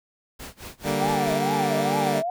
pink noise with tremolo, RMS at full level -37 dBFS, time 0.39-1.34 s, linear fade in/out 10 ms, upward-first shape sine, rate 4.6 Hz, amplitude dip 95%
15% pulse chord, G minor, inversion second, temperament equal, 146.83 / 196 / 233.1 Hz, D3 / G3 / Bb3, 0 / 0 / 0 cents, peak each -21 dBFS, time 0.83-2.23 s, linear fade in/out 50 ms
sine tone with vibrato, 740 Hz, F#5, in tune, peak -24 dBFS, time 1-2.3 s, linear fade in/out 2 ms, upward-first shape triangle, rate 2.3 Hz, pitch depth 280 cents each way
effects none

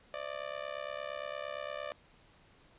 sawtooth tone with amplitude modulation, 591 Hz, D5, 11 cents sharp, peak -30 dBFS, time 0.14-1.92 s, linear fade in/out 0 ms, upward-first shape sine, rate 68.7 Hz, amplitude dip 95%, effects pink hiss -63 dBFS RMS until 2.78 s + resampled to 8000 Hz

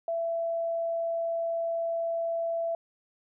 sine tone, 668 Hz, E5, 23 cents sharp, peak -27 dBFS, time 0.08-2.75 s, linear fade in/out 2 ms, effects none

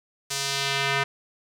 square tone with band-pass filter sweep, 138.59 Hz, C#3, in tune, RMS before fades -26 dBFS, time 0.3-1.04 s, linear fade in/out 10 ms, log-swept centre 6700 to 1900 Hz, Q 1.1, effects none

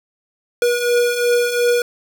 square beating tone pair, 480 / 482.8 Hz, B4 / B4, -49 / -39 cents, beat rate 2.8 Hz, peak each -22 / -16 dBFS, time 0.62-1.82 s, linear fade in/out 2 ms, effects none

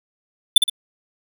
square tone with echo, 3518 Hz, A7, 1 cent flat, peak -5 dBFS, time 0.56-0.58 s, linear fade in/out 5 ms, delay 59 ms, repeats 2, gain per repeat -7 dB, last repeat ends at 0.698 s, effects none

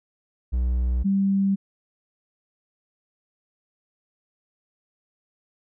triangle / sine tone pair in turn, 61.7 / 195.89 Hz, B1 / G3, -1 / -1 cents, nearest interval octave + minor sixth, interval 2000 cents, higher second, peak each -18 dBFS, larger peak neither, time 0.52-1.04 / 1.04-1.56 s, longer neither, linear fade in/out 20 ms, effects none

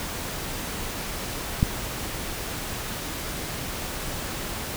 click, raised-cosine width 5 ms, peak -6 dBFS, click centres 1.629 s, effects pink hiss -32 dBFS RMS until 4.76 s

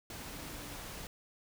sine tone in noise, 293.7 Hz, D4, in tune, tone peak -54 dBFS, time 0.28-0.78 s, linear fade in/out 2 ms, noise pink, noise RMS -45 dBFS, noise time 0.1-1.07 s, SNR -12 dB, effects none

